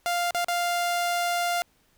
sawtooth tone with dropouts, 698.5 Hz, F5, in tune, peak -20 dBFS, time 0.06-1.62 s, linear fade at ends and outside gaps 0 ms, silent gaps 0.308-0.347 / 0.445-0.484 s, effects pink hiss -65 dBFS RMS until 1.97 s

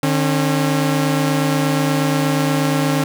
sawtooth tone pair together, 150 / 271.6 Hz, D3 / C#4, +37 / -35 cents, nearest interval minor seventh, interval 1028 cents, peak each -14 dBFS, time 0.03-3.04 s, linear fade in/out 2 ms, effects none

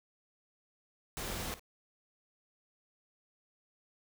pink noise with echo, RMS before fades -39 dBFS, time 1.17-1.54 s, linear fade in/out 0 ms, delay 55 ms, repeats 1, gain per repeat -15 dB, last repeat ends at 1.595 s, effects none

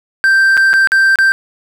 triangle tone with dropouts, 1568 Hz, G6, in tune, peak -5 dBFS, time 0.24-1.32 s, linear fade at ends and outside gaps 0 ms, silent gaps 0.57-0.575 / 0.732-0.738 / 0.873-0.919 / 1.157-1.187 s, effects none

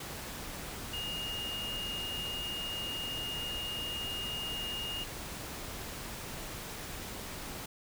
sine tone in noise, 2845 Hz, F7, 31 cents sharp, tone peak -36 dBFS, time 0.93-5.04 s, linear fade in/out 5 ms, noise pink, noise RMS -42 dBFS, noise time 0-7.66 s, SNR +3 dB, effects none

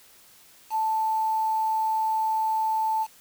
sine tone with quantisation, 880 Hz, A5, in tune, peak -22 dBFS, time 0.7-3.07 s, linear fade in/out 50 ms, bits 7, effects white hiss -54 dBFS RMS until 3.2 s

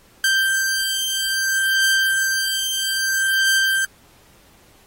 sawtooth beating tone pair, 1568 / 1568.61 Hz, G6 / G6, 0 / +1 cents, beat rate 0.61 Hz, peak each -17 dBFS, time 0.24-3.85 s, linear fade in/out 2 ms, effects pink hiss -53 dBFS RMS until 4.86 s + AAC 48 kbps

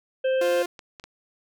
harmonic tone, 523.3 Hz, C5, in tune, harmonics 1 / 3 / 5 / 6, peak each -20 / -35 / -39 / -41 dBFS, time 0.24-0.63 s, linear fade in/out 10 ms
sawtooth tone, 350.6 Hz, F4, 7 cents sharp, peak -23 dBFS, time 0.41-0.66 s, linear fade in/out 5 ms
clicks, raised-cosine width 0.2 ms, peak -24 dBFS, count 3, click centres 0.792 / 0.998 / 1.04 s
effects none

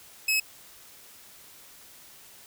sawtooth tone, 2572 Hz, E7, 43 cents flat, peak -19 dBFS, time 0.28-0.4 s, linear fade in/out 5 ms, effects white hiss -51 dBFS RMS until 2.46 s

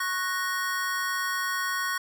square chord, F# major, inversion second, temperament equal with one note detuned, 1101.1 / 1480 / 1864.7 Hz, C#6 / F#6 / A#6, -12 / 0 / 0 cents, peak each -32 dBFS, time 0-1.98 s, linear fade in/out 5 ms, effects none

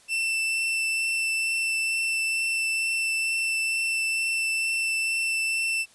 40% pulse tone with vibrato, 2672 Hz, E7, 23 cents sharp, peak -23 dBFS, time 0.08-5.86 s, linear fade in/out 50 ms, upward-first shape triangle, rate 2.2 Hz, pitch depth 9 cents each way, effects white hiss -56 dBFS RMS until 5.94 s + resampled to 24000 Hz

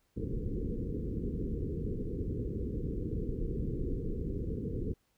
pink low-pass noise, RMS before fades -35 dBFS, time 0.16-4.94 s, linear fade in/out 20 ms, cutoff 480 Hz, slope 96 dB/octave, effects pink hiss -75 dBFS RMS until 5.17 s

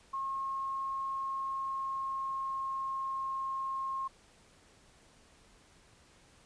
sine tone with pitch glide, 1079 to 1072.2 Hz, C#6 to C6, -47 to +42 cents, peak -33 dBFS, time 0.13-4.08 s, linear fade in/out 10 ms, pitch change -11 cents, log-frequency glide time 1.14-3.27 s, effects pink hiss -62 dBFS RMS until 6.45 s + resampled to 22050 Hz

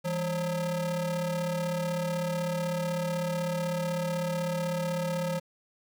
square ring-modulated tone, 184 Hz, F#3, 9 cents flat, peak -26 dBFS, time 0.04-5.4 s, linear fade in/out 20 ms, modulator 350 Hz, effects 9-bit

